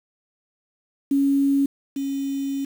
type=tone pair in turn; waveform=sine; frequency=277.6 / 275.4 Hz; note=C#4 / C#4; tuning=+3 / -11 cents; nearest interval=unison; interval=14 cents; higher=first; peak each=-16 / -23 dBFS; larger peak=first; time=1.11-1.66 / 1.96-2.65 s; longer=second; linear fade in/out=5 ms; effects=7-bit